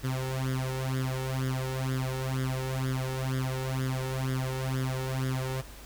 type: tone with flanger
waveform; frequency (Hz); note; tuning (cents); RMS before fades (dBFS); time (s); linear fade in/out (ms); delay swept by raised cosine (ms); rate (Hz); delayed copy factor
sawtooth; 130.81; C3; 0; -31; 0.03-5.62; 20; 0.58 to 2.28; 2.1; +0.9
effects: added 50 Hz sine -46 dBFS peak until 5.85 s + pink hiss -49 dBFS RMS until 5.85 s